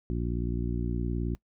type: harmonic tone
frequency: 59.1 Hz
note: A#1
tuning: 24 cents sharp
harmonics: 1 / 2 / 3 / 4 / 5 / 6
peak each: -31 / -34 / -36 / -37 / -38 / -39 dBFS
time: 0.1-1.35 s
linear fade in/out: 0 ms
effects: noise-tail reverb RT60 0.1 s tail -21 dB re dry